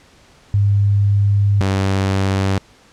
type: tone pair in turn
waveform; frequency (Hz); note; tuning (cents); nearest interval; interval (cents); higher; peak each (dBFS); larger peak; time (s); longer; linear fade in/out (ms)
sine / sawtooth; 101.1 / 96.7; G#2 / G2; -46 / -23; minor second; 77; first; -11; neither; 0.54-1.61 / 1.61-2.58; first; 0
effects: pink hiss -49 dBFS RMS until 2.92 s + low-pass 7000 Hz 12 dB/octave